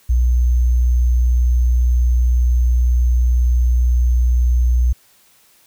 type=tone with sample-and-hold; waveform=sine; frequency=61 Hz; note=B1; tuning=21 cents flat; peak=-11 dBFS; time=0.09-4.93 s; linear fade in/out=10 ms; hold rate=6300 Hz; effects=white hiss -53 dBFS RMS until 5.66 s

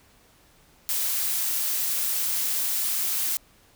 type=noise; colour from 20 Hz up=blue; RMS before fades=-26 dBFS; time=0.89-3.37 s; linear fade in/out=0 ms; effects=pink hiss -58 dBFS RMS until 3.75 s

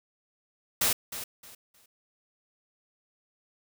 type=noise with echo; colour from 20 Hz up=white; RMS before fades=-25 dBFS; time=0.81-0.93 s; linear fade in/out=5 ms; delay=310 ms; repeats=3; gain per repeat=-12 dB; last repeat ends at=1.86 s; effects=none

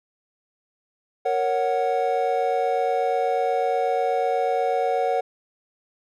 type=chord; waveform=triangle; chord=F# major; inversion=first; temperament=equal; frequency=466.2 / 554.4 / 740 Hz; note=A#4 / C#5 / F#5; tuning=0 / 0 / 0 cents; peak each=-23 / -24 / -21 dBFS; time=1.25-5.21 s; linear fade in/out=10 ms; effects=none

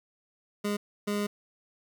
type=tone bursts at uneven times; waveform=25% pulse; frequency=205.9 Hz; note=G#3; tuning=15 cents flat; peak=-24 dBFS; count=2; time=0.64-0.77 / 1.07-1.27 s; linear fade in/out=10 ms; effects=11-bit

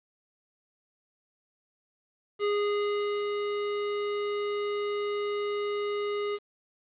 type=tone with ADSR envelope; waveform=square; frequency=412 Hz; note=G#4; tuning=14 cents flat; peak=-25 dBFS; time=2.39-6.39 s; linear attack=49 ms; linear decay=810 ms; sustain=-4 dB; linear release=46 ms; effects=resampled to 8000 Hz + 9-bit

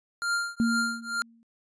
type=tone with tremolo; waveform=square; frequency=1396.9 Hz; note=F6; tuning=in tune; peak=-24 dBFS; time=0.22-1.22 s; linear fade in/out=0 ms; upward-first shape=triangle; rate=2.2 Hz; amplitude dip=100%
type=tone with exponential decay; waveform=sine; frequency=230.3 Hz; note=A#3; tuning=21 cents flat; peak=-19 dBFS; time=0.6-1.43 s; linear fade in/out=0 ms; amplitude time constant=180 ms
effects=resampled to 22050 Hz

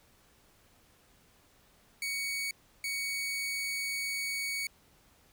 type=tone bursts at uneven times; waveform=sawtooth; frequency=2238 Hz; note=C#7; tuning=16 cents sharp; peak=-29 dBFS; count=2; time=2.02-2.51 / 2.84-4.67 s; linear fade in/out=2 ms; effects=pink hiss -64 dBFS RMS until 5.32 s

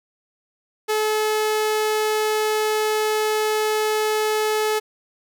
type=tone; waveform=sawtooth; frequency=430 Hz; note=A4; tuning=40 cents flat; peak=-15 dBFS; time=0.88-4.8 s; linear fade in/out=20 ms; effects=none

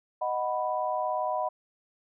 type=chord; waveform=sine; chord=B major; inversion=first; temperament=equal; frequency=622.3 / 740 / 987.8 Hz; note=D#5 / F#5 / B5; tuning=0 / 0 / 0 cents; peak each=-31 dBFS; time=0.21-1.49 s; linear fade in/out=10 ms; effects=none

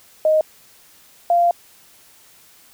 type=tone pair in turn; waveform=sine; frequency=623 / 692.7 Hz; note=D#5 / F5; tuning=+2 / -14 cents; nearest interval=major second; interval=184 cents; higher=second; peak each=-12 dBFS; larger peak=neither; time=0.25-0.41 / 1.3-1.51 s; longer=second; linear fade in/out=2 ms; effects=white hiss -50 dBFS RMS until 2.73 s

